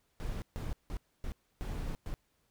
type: noise bursts at uneven times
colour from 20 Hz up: brown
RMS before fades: -37 dBFS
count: 6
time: 0.2-0.42 / 0.56-0.73 / 0.9-0.97 / 1.24-1.32 / 1.61-1.95 / 2.06-2.14 s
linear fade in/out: 0 ms
effects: pink hiss -75 dBFS RMS until 2.5 s